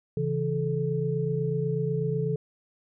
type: tone cluster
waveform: sine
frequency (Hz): 136.2 / 164.3 / 433.9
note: C#3 / E3 / A4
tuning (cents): -30 / -5 / -24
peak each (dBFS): -29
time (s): 0.17-2.36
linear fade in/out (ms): 2
effects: none